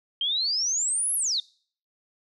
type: exponential two-way sweep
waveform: sine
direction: up then down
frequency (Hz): 3121 to 11410 to 3556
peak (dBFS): -23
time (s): 0.21-1.4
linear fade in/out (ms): 2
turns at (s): 1.15
effects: noise-tail reverb RT60 0.5 s tail -24 dB re dry